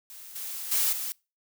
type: noise with level steps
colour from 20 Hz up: blue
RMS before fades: -45 / -36 / -25 / -33 dBFS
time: 0.1-1.12 s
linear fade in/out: 0 ms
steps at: 0.35 / 0.71 / 0.92 s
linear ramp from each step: 10 ms
effects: noise-tail reverb RT60 0.3 s tail -25 dB re dry